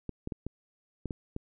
clicks, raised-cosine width 3 ms, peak -22 dBFS, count 7, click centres 0.093 / 0.274 / 0.322 / 0.466 / 1.057 / 1.108 / 1.364 s, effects none

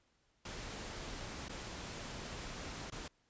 pink noise with dropouts, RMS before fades -45 dBFS, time 0.45-3.08 s, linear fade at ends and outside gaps 5 ms, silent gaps 1.485-1.493 / 2.902-2.921 s, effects pink hiss -75 dBFS RMS until 3.29 s + resampled to 16000 Hz

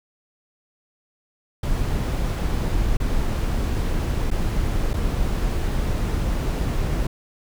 brown noise with dropouts, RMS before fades -22 dBFS, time 1.63-7.07 s, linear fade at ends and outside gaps 5 ms, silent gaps 2.97-3 / 4.305-4.312 / 4.934-4.938 s, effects none

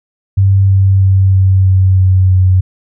sine tone with pitch steps, 97.4 / 96.62 / 95.84 / 95.07 / 94.3 / 93.54 / 92.79 Hz, G2 / G2 / G2 / F#2 / F#2 / F#2 / F#2, -11 / -25 / -39 / +47 / +33 / +19 / +5 cents, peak -5 dBFS, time 0.37-2.61 s, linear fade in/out 10 ms, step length 320 ms, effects none

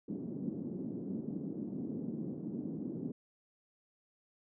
white band-pass noise, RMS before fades -40 dBFS, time 0.08-3.12 s, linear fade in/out 5 ms, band 170 to 290 Hz, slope 24 dB/octave, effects none

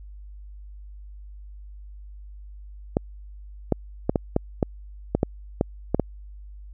clicks, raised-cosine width 2 ms, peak -6 dBFS, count 11, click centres 2.969 / 3.723 / 4.095 / 4.158 / 4.364 / 4.628 / 5.15 / 5.231 / 5.611 / 5.946 / 5.997 s, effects added 50 Hz sine -39 dBFS peak until 6.73 s

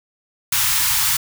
white band-stop noise, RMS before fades -18 dBFS, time 0.52-1.17 s, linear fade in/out 5 ms, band 150 to 850 Hz, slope 96 dB/octave, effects none

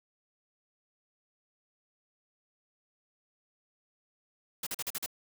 white noise bursts, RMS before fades -35 dBFS, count 6, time 4.63-5.062 s, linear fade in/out 5 ms, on 37 ms, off 42 ms, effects none

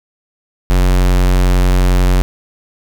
square tone, 45.59 Hz, F#1, 25 cents flat, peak -9 dBFS, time 0.7-2.22 s, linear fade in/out 0 ms, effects none

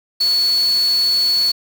sine tone in noise, 4413 Hz, C#8, 9 cents flat, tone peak -13 dBFS, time 0.2-1.52 s, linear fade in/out 10 ms, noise white, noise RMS -31 dBFS, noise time 0.2-1.52 s, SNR +15 dB, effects none

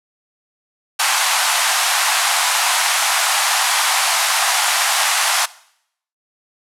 pink band-pass noise, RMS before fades -17 dBFS, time 0.99-5.46 s, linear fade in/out 10 ms, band 720 to 12000 Hz, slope 48 dB/octave, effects noise-tail reverb RT60 0.7 s tail -20 dB re dry

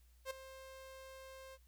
sawtooth tone with ADSR envelope, 529 Hz, C5, 19 cents sharp, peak -34 dBFS, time 0.25-1.58 s, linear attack 55 ms, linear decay 9 ms, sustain -14 dB, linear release 43 ms, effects added 60 Hz sine -63 dBFS peak until 1.67 s + white hiss -75 dBFS RMS until 1.67 s

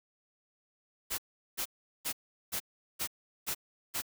white noise bursts, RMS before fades -34 dBFS, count 7, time 1.1-4.021 s, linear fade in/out 20 ms, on 83 ms, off 390 ms, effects none

